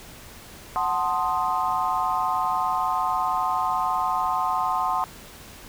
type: chord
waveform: sine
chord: F# diminished seventh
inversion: none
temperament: equal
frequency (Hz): 740 / 880 / 1046.5 / 1244.5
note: F#5 / A5 / C6 / Eb6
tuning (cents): 0 / 0 / 0 / 0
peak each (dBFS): -27 / -28 / -25 / -29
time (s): 0.76-5.04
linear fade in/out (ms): 0
effects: pink hiss -44 dBFS RMS until 5.68 s